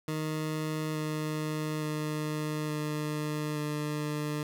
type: tone with pitch steps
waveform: 20% pulse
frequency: 155.56 / 154.13 / 152.71 / 151.31 / 149.91 Hz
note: D#3 / D#3 / D#3 / D#3 / D3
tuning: 0 / -16 / -32 / -48 / +36 cents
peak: -26 dBFS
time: 0.08-4.43 s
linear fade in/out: 2 ms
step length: 870 ms
effects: none